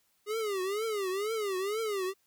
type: tone with vibrato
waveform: square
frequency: 408.3 Hz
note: G#4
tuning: 29 cents flat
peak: -31 dBFS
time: 0.26-2.14 s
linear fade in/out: 50 ms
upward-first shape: triangle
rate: 2.1 Hz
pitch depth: 200 cents each way
effects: white hiss -72 dBFS RMS until 2.26 s